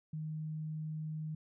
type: tone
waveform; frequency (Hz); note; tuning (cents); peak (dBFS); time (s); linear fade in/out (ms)
sine; 155.56; D#3; 0; -37; 0.13-1.35; 5
effects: none